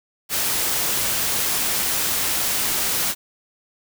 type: noise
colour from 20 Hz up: white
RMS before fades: -22 dBFS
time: 0.29-3.15 s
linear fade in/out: 50 ms
effects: none